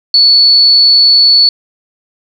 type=tone; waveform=sine; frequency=4435 Hz; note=C#8; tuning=in tune; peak=-3 dBFS; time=0.14-1.49 s; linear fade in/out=2 ms; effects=7-bit